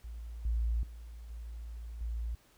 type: tone with level steps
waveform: sine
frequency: 57.1 Hz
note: A#1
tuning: 35 cents flat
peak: -40 / -28 / -44 / -40 / -33 dBFS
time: 0.04-2.35 s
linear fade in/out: 5 ms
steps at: 0.45 / 0.83 / 1.3 / 2.01 s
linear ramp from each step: 2 ms
effects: pink hiss -65 dBFS RMS until 2.57 s